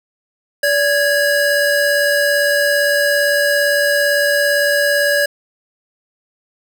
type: tone pair together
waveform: square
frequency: 576.9 / 1653 Hz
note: D5 / G#6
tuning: -31 / -9 cents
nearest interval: octave + tritone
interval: 1822 cents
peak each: -16 dBFS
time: 0.63-5.26 s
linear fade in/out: 5 ms
effects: none